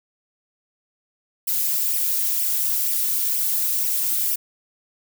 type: noise with flanger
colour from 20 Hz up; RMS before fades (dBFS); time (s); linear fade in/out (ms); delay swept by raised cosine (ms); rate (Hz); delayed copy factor
violet; -22; 1.47-4.36; 10; 0.35 to 4.55; 2.1; +1
effects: none